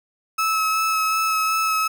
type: tone with vibrato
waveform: 35% pulse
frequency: 1296 Hz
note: E6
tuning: 30 cents flat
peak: -17 dBFS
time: 0.38-1.88 s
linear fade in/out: 10 ms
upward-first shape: sine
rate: 2.7 Hz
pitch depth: 13 cents each way
effects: none